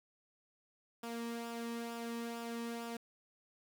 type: tone with flanger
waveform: sawtooth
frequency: 233.1 Hz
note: A#3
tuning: in tune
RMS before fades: -42 dBFS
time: 1.03-2.97 s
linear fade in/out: 5 ms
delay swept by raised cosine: 0.47 to 1.42 ms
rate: 2.2 Hz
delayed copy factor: -0.5
effects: 10-bit